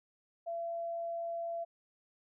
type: tone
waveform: sine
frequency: 676 Hz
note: E5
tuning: 43 cents sharp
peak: -35 dBFS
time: 0.46-1.65 s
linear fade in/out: 20 ms
effects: none